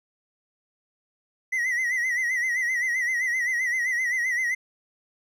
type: tone with vibrato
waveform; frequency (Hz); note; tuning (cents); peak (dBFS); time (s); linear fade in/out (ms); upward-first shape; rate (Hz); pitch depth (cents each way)
triangle; 1975.5; B6; 0; -21; 1.52-4.55; 10; sine; 7.7; 88
effects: none